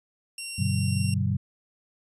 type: tone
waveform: 10% pulse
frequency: 2750 Hz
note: F7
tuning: 27 cents flat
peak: -24 dBFS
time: 0.38-1.14 s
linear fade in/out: 2 ms
type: chord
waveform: sine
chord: G major seventh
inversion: none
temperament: equal with one note detuned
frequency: 98 / 123.47 / 146.83 / 189.87 Hz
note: G2 / B2 / D3 / F#3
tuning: 0 / 0 / 0 / +45 cents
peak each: -26 / -28 / -31 / -29 dBFS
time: 0.58-1.37 s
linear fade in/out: 10 ms
effects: resampled to 24000 Hz